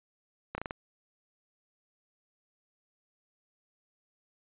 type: slowing click train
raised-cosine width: 0.5 ms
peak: -20 dBFS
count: 5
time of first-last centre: 0.55-0.709 s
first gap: 30 ms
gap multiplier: 1.19
effects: resampled to 8000 Hz